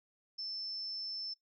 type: tone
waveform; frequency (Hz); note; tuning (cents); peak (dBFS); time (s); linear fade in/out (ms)
sine; 5300; E8; +9; -38; 0.38-1.34; 10
effects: noise-tail reverb RT60 0.1 s tail -18 dB re dry